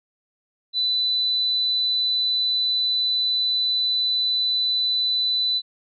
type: tone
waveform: sine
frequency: 3993 Hz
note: B7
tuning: 18 cents sharp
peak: -19 dBFS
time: 0.73-5.62 s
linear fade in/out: 50 ms
effects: none